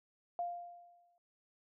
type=tone with exponential decay; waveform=sine; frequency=698.5 Hz; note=F5; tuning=in tune; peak=-33 dBFS; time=0.39-1.18 s; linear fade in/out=1 ms; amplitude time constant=170 ms; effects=noise-tail reverb RT60 0.2 s tail -24 dB re dry